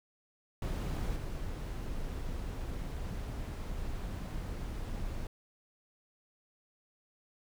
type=noise with level steps; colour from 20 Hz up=brown; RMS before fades=-34 / -38 dBFS; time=0.62-5.27 s; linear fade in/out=2 ms; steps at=1.16 s; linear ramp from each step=5 ms; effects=none